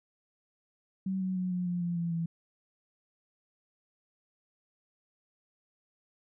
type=tone with pitch steps; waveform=sine; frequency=190.3 / 186.71 / 183.18 / 179.72 / 176.33 / 173 / 169.73 / 166.53 Hz; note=F#3 / F#3 / F#3 / F3 / F3 / F3 / F3 / E3; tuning=+49 / +16 / -17 / +50 / +17 / -16 / -49 / +18 cents; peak=-29 dBFS; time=1.06-2.26 s; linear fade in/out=5 ms; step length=150 ms; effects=none